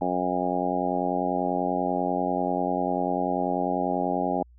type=harmonic tone; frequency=90.2 Hz; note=F#2; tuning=44 cents flat; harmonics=2 / 3 / 4 / 5 / 6 / 7 / 8 / 9; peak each=-33 / -30 / -33 / -35 / -34 / -31 / -32 / -29 dBFS; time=0.01-4.43 s; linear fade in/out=5 ms; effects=added 60 Hz sine -50 dBFS peak until 4.58 s